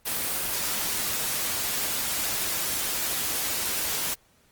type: noise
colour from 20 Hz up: white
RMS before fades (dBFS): -28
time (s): 0.05-4.15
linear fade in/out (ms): 20
effects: pink hiss -62 dBFS RMS until 4.51 s + Opus 24 kbps